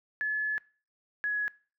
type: tone pair in turn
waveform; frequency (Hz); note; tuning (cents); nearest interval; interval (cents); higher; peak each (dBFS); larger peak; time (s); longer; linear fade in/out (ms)
sine; 1715 / 1681.6; A6 / G#6; -45 / +21; unison; 34; first; -27; neither; 0.21-0.58 / 1.24-1.48; first; 0
effects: noise-tail reverb RT60 0.4 s tail -22 dB re dry